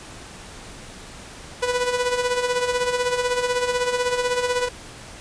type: tone with tremolo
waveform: sawtooth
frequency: 493.9 Hz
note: B4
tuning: in tune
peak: -14 dBFS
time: 1.62-4.69 s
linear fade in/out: 10 ms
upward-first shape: sine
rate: 16 Hz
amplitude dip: 60%
effects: pink hiss -40 dBFS RMS until 5.2 s + resampled to 22050 Hz